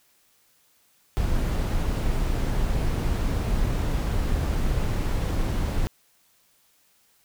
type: noise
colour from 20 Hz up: brown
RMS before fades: -24 dBFS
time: 1.17-5.87 s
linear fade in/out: 0 ms
effects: white hiss -63 dBFS RMS until 7.24 s